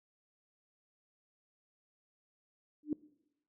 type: tone with exponential growth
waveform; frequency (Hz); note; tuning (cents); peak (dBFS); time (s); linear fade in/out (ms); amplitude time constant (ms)
sine; 300; D4; +37; -26; 2.83-2.93; 2; 21
effects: noise-tail reverb RT60 0.9 s tail -21 dB re dry